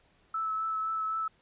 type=tone with vibrato; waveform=sine; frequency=1307 Hz; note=E6; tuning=15 cents flat; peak=-29 dBFS; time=0.34-1.28 s; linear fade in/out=5 ms; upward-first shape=triangle; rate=3.9 Hz; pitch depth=17 cents each way; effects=pink hiss -66 dBFS RMS until 1.41 s + resampled to 8000 Hz